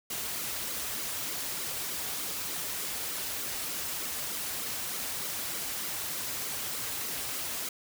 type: noise with flanger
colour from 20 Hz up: white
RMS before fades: -35 dBFS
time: 0.1-7.69 s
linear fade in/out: 5 ms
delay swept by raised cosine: 1.1 to 6 ms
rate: 3.3 Hz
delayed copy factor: -0.6
effects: none